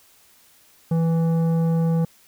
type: tone with tanh clipping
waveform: sine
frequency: 164.81 Hz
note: E3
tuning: in tune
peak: -19 dBFS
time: 0.91-2.05 s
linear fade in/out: 5 ms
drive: 11 dB
effects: white hiss -55 dBFS RMS until 2.27 s